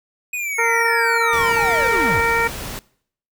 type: linear sweep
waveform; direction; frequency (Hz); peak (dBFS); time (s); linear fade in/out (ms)
square; down; 2514 to 53; -23; 0.33-2.21; 5
type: harmonic tone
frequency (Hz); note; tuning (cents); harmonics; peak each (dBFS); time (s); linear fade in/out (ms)
462; A#4; -16; 1 / 2 / 3 / 4 / 5; -22 / -22 / -22 / -22 / -22; 0.58-2.48; 10
type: noise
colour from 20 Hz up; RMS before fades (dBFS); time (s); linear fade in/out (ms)
pink; -30; 1.33-2.79; 0
effects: noise-tail reverb RT60 0.6 s tail -22 dB re dry